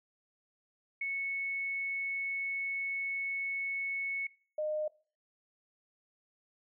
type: tone pair in turn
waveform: sine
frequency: 2207 / 611.9 Hz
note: C#7 / D#5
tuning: -8 / -29 cents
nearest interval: octave + minor seventh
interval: 2221 cents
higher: first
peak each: -32 / -31 dBFS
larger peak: second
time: 1.01-4.27 / 4.58-4.88 s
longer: first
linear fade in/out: 5 ms
effects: noise-tail reverb RT60 0.4 s tail -21 dB re dry